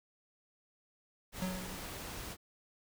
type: noise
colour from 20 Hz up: pink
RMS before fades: -44 dBFS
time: 1.32-2.37 s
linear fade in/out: 50 ms
type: tone with exponential decay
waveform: square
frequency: 185 Hz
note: F#3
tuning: in tune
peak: -33 dBFS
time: 1.42-2.07 s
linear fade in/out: 0 ms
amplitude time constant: 140 ms
effects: none